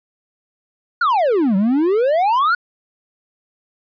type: exponential two-way sweep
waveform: triangle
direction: down then up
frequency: 1480 to 185 to 1480 Hz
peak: -11 dBFS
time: 1.01-2.55 s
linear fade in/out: 5 ms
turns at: 1.56 s
effects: resampled to 11025 Hz